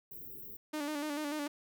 white band-stop noise, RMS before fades -47 dBFS, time 0.11-0.57 s, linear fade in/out 5 ms, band 470 to 14000 Hz, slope 96 dB/octave
sawtooth tone with vibrato, 297.1 Hz, D4, 20 cents sharp, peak -31 dBFS, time 0.73-1.48 s, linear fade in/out 10 ms, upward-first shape square, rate 6.8 Hz, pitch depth 50 cents each way
effects none

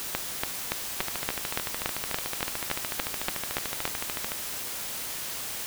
two click trains, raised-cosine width 0.3 ms, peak -14 / -9 dBFS, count 46 / 14, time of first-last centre 1.01-4.319 / 0.15-3.854 s, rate 13.6 / 3.51 Hz, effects white hiss -35 dBFS RMS until 5.66 s

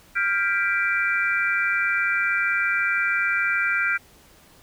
sine chord, G dominant seventh, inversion third, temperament equal with one note detuned, 1396.9 / 1589 / 1975.5 / 2349 Hz, F6 / G6 / B6 / D7, 0 / +23 / 0 / 0 cents, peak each -24 / -25 / -29 / -25 dBFS, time 0.15-3.98 s, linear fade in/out 20 ms, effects pink hiss -53 dBFS RMS until 4.62 s

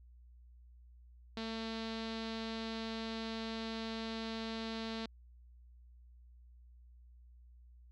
sawtooth tone with low-pass filter, 224.5 Hz, A3, 35 cents sharp, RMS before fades -41 dBFS, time 1.37-5.06 s, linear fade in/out 2 ms, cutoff 4100 Hz, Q 3.5, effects added 60 Hz sine -56 dBFS peak until 7.91 s

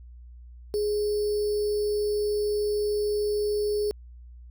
sine tone with sample-and-hold, 416.7 Hz, G#4, 6 cents sharp, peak -23 dBFS, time 0.74-3.91 s, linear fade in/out 0 ms, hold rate 4900 Hz, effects added 60 Hz sine -43 dBFS peak until 4.5 s

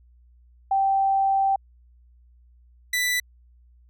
sine / sawtooth tone pair in turn, 780 / 1980.9 Hz, G5 / B6, -9 / +5 cents, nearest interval octave + major third, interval 1614 cents, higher second, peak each -18 dBFS, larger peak neither, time 0.71-1.56 / 2.93-3.2 s, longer first, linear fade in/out 5 ms, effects added 60 Hz sine -52 dBFS peak until 3.89 s

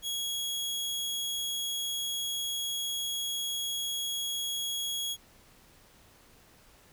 sawtooth tone, 3322 Hz, G#7, in tune, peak -28 dBFS, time 0.02-5.17 s, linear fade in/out 50 ms, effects pink hiss -59 dBFS RMS until 6.92 s

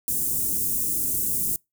white band-stop noise, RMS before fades -25 dBFS, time 0.08-1.56 s, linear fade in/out 0 ms, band 350 to 7900 Hz, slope 24 dB/octave, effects noise-tail reverb RT60 0.2 s tail -26 dB re dry

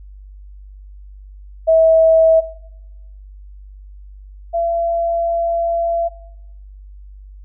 sine tone pair in turn, 648 / 676.3 Hz, E5 / E5, -30 / +44 cents, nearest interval minor second, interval 74 cents, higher second, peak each -8 / -15 dBFS, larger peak first, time 1.67-2.41 / 4.53-6.09 s, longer second, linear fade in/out 20 ms, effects noise-tail reverb RT60 0.9 s tail -19 dB re dry + added 49 Hz sine -35 dBFS peak until 7.44 s

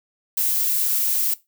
violet noise, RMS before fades -21 dBFS, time 0.37-1.34 s, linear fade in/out 5 ms, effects noise-tail reverb RT60 0.2 s tail -18 dB re dry

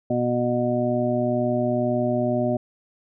harmonic tone, 122 Hz, B2, 21 cents flat, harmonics 1 / 2 / 3 / 5 / 6, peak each -28 / -24 / -28 / -24 / -32 dBFS, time 0.1-2.57 s, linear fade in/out 5 ms, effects none

